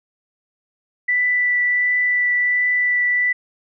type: tone with vibrato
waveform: sine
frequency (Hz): 1975.5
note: B6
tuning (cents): 0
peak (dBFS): -15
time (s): 1.08-3.33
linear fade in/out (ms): 10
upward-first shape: triangle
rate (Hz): 1.4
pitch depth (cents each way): 9
effects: none